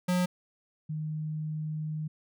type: tone pair in turn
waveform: square / sine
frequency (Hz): 180 / 154.56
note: F#3 / D#3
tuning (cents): -47 / -11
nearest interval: minor third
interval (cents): 264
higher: first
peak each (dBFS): -25 / -31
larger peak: first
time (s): 0.08-0.26 / 0.89-2.08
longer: second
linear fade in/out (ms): 10
effects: none